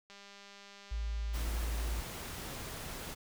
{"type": "click train", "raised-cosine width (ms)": 0.2, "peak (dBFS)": -36, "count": 269, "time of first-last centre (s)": [0.1, 1.44], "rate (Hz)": 200}
{"type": "tone", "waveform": "sine", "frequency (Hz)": 55.9, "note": "A1", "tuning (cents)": 28, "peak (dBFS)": -33, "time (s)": [0.91, 2.01], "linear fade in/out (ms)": 10}
{"type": "noise", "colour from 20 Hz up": "pink", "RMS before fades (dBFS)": -43, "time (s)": [1.33, 3.15], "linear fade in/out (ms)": 20}
{"effects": []}